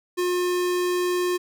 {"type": "tone", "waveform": "square", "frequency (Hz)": 357.9, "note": "F4", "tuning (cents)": 42, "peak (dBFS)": -22, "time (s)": [0.17, 1.38], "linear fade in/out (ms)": 20, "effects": []}